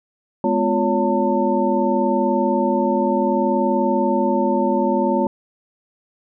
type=tone cluster; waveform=sine; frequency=210.1 / 250.7 / 351.1 / 560 / 898 Hz; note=G#3 / B3 / F4 / C#5 / A5; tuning=+20 / +26 / +9 / +18 / +35 cents; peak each=-22 dBFS; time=0.44-5.27 s; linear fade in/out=2 ms; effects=none